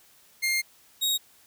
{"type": "tone pair in turn", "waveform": "sawtooth", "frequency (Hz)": [2118, 3774], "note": ["C7", "A#7"], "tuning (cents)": [21, 21], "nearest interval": "minor seventh", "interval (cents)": 1000, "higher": "second", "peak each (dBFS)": -20, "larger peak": "neither", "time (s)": [[0.42, 0.62], [1.01, 1.18]], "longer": "first", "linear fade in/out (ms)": 20, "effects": ["white hiss -58 dBFS RMS until 1.46 s"]}